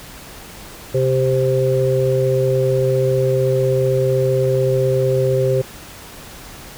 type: harmonic tone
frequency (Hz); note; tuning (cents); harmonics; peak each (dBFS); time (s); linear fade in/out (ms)
130.81; C3; 0; 1 / 3 / 4; -18 / -18 / -18; 0.94-5.62; 10
effects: pink hiss -37 dBFS RMS until 6.77 s